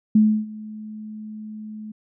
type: tone with ADSR envelope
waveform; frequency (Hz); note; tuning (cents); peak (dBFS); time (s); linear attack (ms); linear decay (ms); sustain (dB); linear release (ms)
sine; 214.8; A3; -41; -10; 0.15-1.92; 6; 300; -22; 8
effects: none